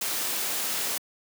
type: noise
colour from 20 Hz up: white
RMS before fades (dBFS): -29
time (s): 0.01-0.98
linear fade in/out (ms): 5
effects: high-pass 200 Hz 12 dB/octave